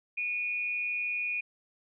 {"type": "tone with amplitude modulation", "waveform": "sine", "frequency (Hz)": 2447, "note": "D#7", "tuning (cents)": -29, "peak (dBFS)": -27, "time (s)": [0.17, 1.41], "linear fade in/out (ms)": 10, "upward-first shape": "sine", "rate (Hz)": 200, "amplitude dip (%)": 50, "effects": []}